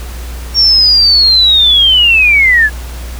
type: linear sweep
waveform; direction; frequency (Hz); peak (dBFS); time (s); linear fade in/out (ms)
sine; down; 5560 to 1661.2; -4; 0.54-2.7; 50
effects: added 60 Hz sine -21 dBFS peak until 3.19 s + pink hiss -31 dBFS RMS until 3.19 s